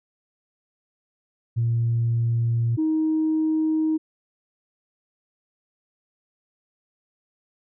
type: tone pair in turn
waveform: sine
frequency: 116.54 / 314.5 Hz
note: A#2 / D#4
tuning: 0 / +19 cents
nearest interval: octave + perfect fourth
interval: 1719 cents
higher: second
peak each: -18 dBFS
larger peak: neither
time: 1.56-2.77 / 2.77-3.98 s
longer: neither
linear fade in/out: 20 ms
effects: tanh soft clip ceiling -15 dBFS